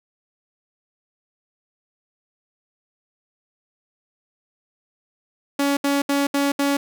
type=tone bursts; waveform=sawtooth; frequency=281.4 Hz; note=C#4; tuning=26 cents sharp; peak=-14 dBFS; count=5; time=5.59-6.77 s; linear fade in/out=5 ms; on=180 ms; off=70 ms; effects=none